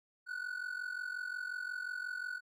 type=ring-modulated tone; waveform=triangle; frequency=1480 Hz; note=F#6; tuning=in tune; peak=-33 dBFS; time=0.26-2.41 s; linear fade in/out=50 ms; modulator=22.8 Hz; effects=none